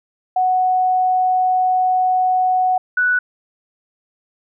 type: tone pair in turn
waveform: sine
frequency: 740 / 1480 Hz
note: F#5 / F#6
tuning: 0 / 0 cents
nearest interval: octave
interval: 1200 cents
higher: second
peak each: -13 dBFS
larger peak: neither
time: 0.36-2.78 / 2.97-3.19 s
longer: first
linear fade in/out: 5 ms
effects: none